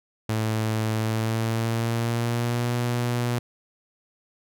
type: tone with pitch glide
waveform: sawtooth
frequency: 110 to 120.65 Hz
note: A2 to B2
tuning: 0 to -40 cents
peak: -19 dBFS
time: 0.29-3.39 s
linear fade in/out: 5 ms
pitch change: +160 cents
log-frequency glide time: 0.95-2.7 s
effects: none

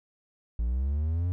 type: linear sweep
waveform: triangle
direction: up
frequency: 55 to 91.2 Hz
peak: -23 dBFS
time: 0.59-1.32 s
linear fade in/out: 0 ms
effects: none

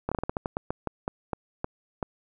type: slowing click train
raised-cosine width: 1 ms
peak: -14 dBFS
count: 15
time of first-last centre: 0.09-2.028 s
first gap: 26 ms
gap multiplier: 1.23
effects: none

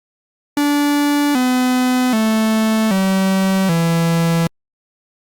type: tone with pitch steps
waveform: 45% pulse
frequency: 290 / 252.5 / 219.8 / 191.33 / 166.56 Hz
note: D4 / B3 / A3 / G3 / E3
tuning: -22 / +39 / -2 / -42 / +18 cents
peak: -13 dBFS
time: 0.57-4.47 s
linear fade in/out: 2 ms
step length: 780 ms
effects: Opus 48 kbps

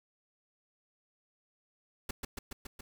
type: noise with echo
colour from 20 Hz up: pink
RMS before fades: -36 dBFS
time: 2.09-2.11 s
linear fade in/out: 5 ms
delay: 140 ms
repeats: 5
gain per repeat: -2 dB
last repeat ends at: 2.81 s
effects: none

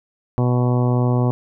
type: harmonic tone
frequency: 123.47 Hz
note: B2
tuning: in tune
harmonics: 1 / 2 / 3 / 4 / 5 / 6 / 7 / 8 / 9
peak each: -16 / -22 / -26 / -28 / -30 / -32 / -33 / -34 / -35 dBFS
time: 0.38-1.31 s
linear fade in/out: 0 ms
effects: none

